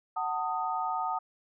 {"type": "chord", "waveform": "sine", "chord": "D# diminished", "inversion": "first", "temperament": "just", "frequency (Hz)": [746.7, 896, 1244.5], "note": ["F#5", "A5", "D#6"], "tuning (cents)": [16, 31, 0], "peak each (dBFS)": -33, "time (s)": [0.16, 1.19], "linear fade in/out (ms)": 10, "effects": []}